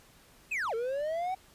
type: linear two-way sweep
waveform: triangle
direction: down then up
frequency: 2669 to 440 to 766 Hz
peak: -28 dBFS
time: 0.51-1.35 s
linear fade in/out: 10 ms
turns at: 0.74 s
effects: pink hiss -59 dBFS RMS until 1.54 s + resampled to 32000 Hz

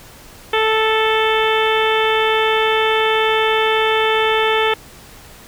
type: harmonic tone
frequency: 439.5 Hz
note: A4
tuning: 2 cents flat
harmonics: 1 / 2 / 3 / 4 / 5 / 6 / 7 / 8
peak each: -17 / -20 / -22 / -23 / -24 / -25 / -25 / -26 dBFS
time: 0.53-4.74 s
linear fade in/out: 5 ms
effects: pink hiss -41 dBFS RMS until 5.47 s

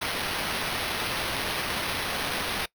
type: noise with sample-and-hold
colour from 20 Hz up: violet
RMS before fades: -30 dBFS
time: 0.01-2.66 s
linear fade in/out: 10 ms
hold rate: 7350 Hz
effects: noise-tail reverb RT60 0.1 s tail -21 dB re dry

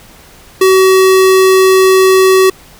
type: tone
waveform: square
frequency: 378.3 Hz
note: F#4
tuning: 38 cents sharp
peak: -5 dBFS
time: 0.61-2.5 s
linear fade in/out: 5 ms
effects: pink hiss -39 dBFS RMS until 2.79 s

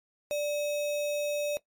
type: tone with sample-and-hold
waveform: sine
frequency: 587.3 Hz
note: D5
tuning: in tune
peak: -27 dBFS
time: 0.31-1.57 s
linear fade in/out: 0 ms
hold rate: 3150 Hz
effects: noise-tail reverb RT60 0.1 s tail -18 dB re dry + MP3 64 kbps

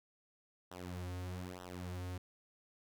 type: tone with flanger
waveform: sawtooth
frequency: 90.4 Hz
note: F#2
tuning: 40 cents flat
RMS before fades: -44 dBFS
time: 0.71-2.18 s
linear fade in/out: 5 ms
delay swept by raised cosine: 0.43 to 5.13 ms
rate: 1.1 Hz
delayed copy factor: -0.95
effects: none

